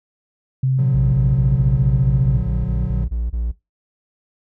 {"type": "tone", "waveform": "sine", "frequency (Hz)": 131.4, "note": "C3", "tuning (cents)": 8, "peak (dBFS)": -14, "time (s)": [0.63, 2.37], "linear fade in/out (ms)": 5}
{"type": "chord", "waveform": "triangle", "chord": "Bb augmented", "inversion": "none", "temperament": "just", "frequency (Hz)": [116.54, 145.68, 182.1], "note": ["Bb2", "D3", "F#3"], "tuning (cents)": [0, -14, -27], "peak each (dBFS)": -23, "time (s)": [0.78, 3.05], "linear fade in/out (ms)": 10}
{"type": "tone bursts", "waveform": "triangle", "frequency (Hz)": 58, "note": "A#1", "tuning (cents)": -8, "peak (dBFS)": -17, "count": 12, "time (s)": [0.94, 3.517], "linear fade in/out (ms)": 10, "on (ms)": 190, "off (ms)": 27}
{"effects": ["noise-tail reverb RT60 0.2 s tail -18 dB re dry", "tanh soft clip ceiling -2 dBFS"]}